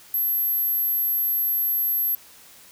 sine tone, 12210 Hz, G9, 47 cents flat, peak -20 dBFS, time 0.14-2.15 s, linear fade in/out 2 ms, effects white hiss -49 dBFS RMS until 2.71 s

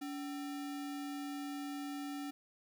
sine tone with sample-and-hold, 285 Hz, C#4, 48 cents sharp, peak -39 dBFS, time 0.01-2.31 s, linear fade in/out 10 ms, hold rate 1050 Hz, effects none

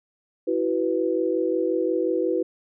sine chord, E suspended second, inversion none, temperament equal with one note detuned, 329.6 / 375.2 / 493.9 Hz, E4 / F#4 / B4, 0 / +24 / 0 cents, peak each -25 dBFS, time 0.47-2.43 s, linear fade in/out 10 ms, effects none

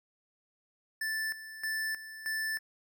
square tone with tremolo, 1760 Hz, A6, in tune, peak -32 dBFS, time 1.01-2.59 s, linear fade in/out 5 ms, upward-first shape square, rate 1.6 Hz, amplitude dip 75%, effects none

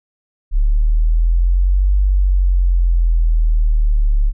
sine exponential two-way sweep, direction up then down, 35.29 to 48.86 to 35.29 Hz, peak -10 dBFS, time 0.51-4.33 s, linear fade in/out 50 ms, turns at 1.96 s, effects none

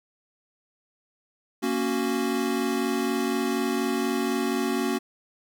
square chord, F# major, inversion first, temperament equal, 233.1 / 277.2 / 370 Hz, A#3 / C#4 / F#4, 0 / 0 / 0 cents, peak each -29 dBFS, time 1.62-4.99 s, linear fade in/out 20 ms, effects none

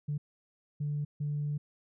sine tone bursts at uneven times, 146.83 Hz, D3, in tune, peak -29 dBFS, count 3, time 0.08-0.18 / 0.8-1.05 / 1.2-1.58 s, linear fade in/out 10 ms, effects tanh soft clip ceiling -26 dBFS

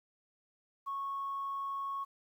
sine tone, 1102 Hz, C#6, 11 cents flat, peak -34 dBFS, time 0.86-2.05 s, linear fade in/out 20 ms, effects tanh soft clip ceiling -30 dBFS + 11-bit

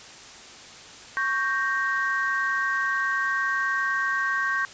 sine chord, G diminished, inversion second, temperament equal, 1108.7 / 1568 / 1864.7 Hz, Db6 / G6 / Bb6, 0 / 0 / 0 cents, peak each -28 / -25 / -29 dBFS, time 1.17-4.65 s, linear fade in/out 0 ms, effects white hiss -44 dBFS RMS until 4.73 s + resampled to 16000 Hz

